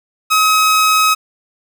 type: tone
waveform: sawtooth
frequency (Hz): 1273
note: D#6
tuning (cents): +39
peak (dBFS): -6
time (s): 0.3-1.15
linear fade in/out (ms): 20
effects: none